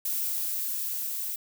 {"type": "noise with level ramp", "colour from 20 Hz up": "violet", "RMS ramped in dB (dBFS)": [-29, -33], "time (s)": [0.05, 1.36], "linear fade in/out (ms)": 5, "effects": []}